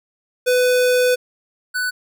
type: tone pair in turn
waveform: square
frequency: 499.1 / 1492.4 Hz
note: B4 / F#6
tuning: +18 / +14 cents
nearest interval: octave + perfect fifth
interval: 1896 cents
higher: second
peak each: -14 / -20 dBFS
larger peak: first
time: 0.46-1.16 / 1.74-1.91 s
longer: first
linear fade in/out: 20 ms
effects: none